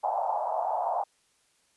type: band-pass noise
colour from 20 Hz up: white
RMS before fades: -29 dBFS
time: 0.03-1.04 s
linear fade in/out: 10 ms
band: 660 to 880 Hz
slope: 48 dB/octave
effects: white hiss -68 dBFS RMS until 1.76 s + resampled to 24000 Hz